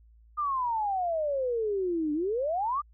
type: exponential two-way sweep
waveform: sine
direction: down then up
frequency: 1229 to 292.2 to 1229 Hz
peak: -26 dBFS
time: 0.37-2.82 s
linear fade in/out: 20 ms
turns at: 2.13 s
effects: added 56 Hz sine -54 dBFS peak until 2.93 s